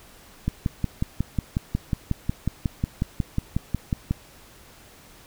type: click train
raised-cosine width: 5 ms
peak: -10 dBFS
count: 21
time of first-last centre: 0.48-4.11 s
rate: 5.51 Hz
effects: pink hiss -50 dBFS RMS until 5.26 s